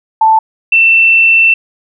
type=tone pair in turn; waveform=sine; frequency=882 / 2681 Hz; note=A5 / E7; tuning=+4 / +29 cents; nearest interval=octave + perfect fifth; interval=1925 cents; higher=second; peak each=-4 dBFS; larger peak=neither; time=0.21-0.39 / 0.72-1.54 s; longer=second; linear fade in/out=5 ms; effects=none